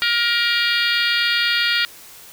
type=harmonic tone with a mistuned harmonic; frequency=472.1 Hz; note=A#4; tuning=22 cents sharp; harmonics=3 / 4 / 5 / 6 / 7 / 8 / 9 / 10; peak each=-22 / -23 / -24 / -25 / -25 / -26 / -27 / -27 dBFS; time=0.02-1.85 s; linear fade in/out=0 ms; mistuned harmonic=8; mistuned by=-36 cents; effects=white hiss -42 dBFS RMS until 2.32 s